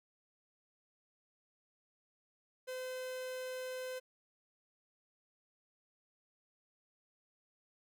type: tone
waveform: 45% pulse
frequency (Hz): 512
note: C5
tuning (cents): -38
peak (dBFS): -40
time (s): 2.67-4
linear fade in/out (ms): 20
effects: none